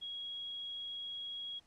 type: tone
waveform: sine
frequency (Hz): 3309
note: G#7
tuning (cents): -7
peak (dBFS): -40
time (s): 0.01-1.6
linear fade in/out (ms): 20
effects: pink hiss -69 dBFS RMS until 1.66 s + low-pass 8000 Hz 12 dB/octave